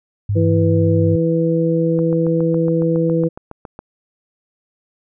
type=tone with vibrato; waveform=sine; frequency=100.9 Hz; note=G#2; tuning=49 cents flat; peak=-15 dBFS; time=0.29-1.16 s; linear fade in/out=5 ms; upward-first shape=sine; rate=4.9 Hz; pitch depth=15 cents each way
type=harmonic tone; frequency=164.81 Hz; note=E3; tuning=in tune; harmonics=1 / 2 / 3; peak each=-17 / -19 / -18 dBFS; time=0.35-3.29 s; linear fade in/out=20 ms
type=click train; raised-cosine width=1 ms; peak=-18 dBFS; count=14; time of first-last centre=1.99-3.791 s; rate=7.22 Hz
effects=none